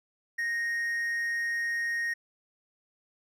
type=tone with amplitude modulation; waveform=triangle; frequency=1864.7 Hz; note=A#6; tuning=in tune; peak=-25 dBFS; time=0.38-2.14 s; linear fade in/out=10 ms; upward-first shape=sine; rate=251 Hz; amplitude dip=25%; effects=none